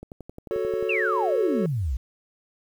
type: click train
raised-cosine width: 2 ms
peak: -25 dBFS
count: 10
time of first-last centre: 0.03-0.826 s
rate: 11.3 Hz
type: chord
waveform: triangle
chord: F# minor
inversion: none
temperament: equal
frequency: 370 / 440 / 554.4 Hz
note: F#4 / A4 / C#5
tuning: 0 / 0 / 0 cents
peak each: -26 / -25 / -29 dBFS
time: 0.51-1.66 s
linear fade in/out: 0 ms
type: exponential sweep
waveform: sine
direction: down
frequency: 2824 to 55 Hz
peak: -23 dBFS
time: 0.89-1.97 s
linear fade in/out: 5 ms
effects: 9-bit